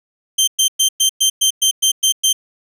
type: tone bursts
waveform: 20% pulse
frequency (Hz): 3136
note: G7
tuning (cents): 0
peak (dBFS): -6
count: 10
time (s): 0.38-2.33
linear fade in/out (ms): 10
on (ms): 96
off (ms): 110
effects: none